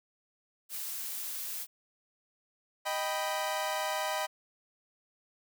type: noise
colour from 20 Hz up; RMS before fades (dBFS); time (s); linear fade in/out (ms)
blue; -38; 0.69-1.67; 50
type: chord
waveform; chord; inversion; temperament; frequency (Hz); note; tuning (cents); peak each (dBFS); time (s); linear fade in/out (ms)
sawtooth; Eb augmented; none; equal; 622.3 / 784 / 987.8; Eb5 / G5 / B5; 0 / 0 / 0; -31 / -32 / -32; 2.85-4.27; 20
effects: none